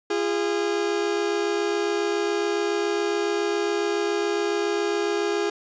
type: tone pair together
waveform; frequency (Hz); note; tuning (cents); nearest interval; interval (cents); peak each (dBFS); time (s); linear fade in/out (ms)
40% pulse; 342.9 / 410.1; F4 / G#4; -32 / -22; minor third; 310; -26 / -23; 0.1-5.5; 5
effects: resampled to 16000 Hz + 10-bit